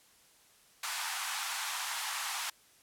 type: high-pass noise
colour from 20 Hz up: pink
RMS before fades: -36 dBFS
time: 0.83-2.5 s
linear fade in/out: 5 ms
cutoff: 800 Hz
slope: 48 dB/octave
effects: white hiss -63 dBFS RMS until 2.82 s + low-pass 12000 Hz 12 dB/octave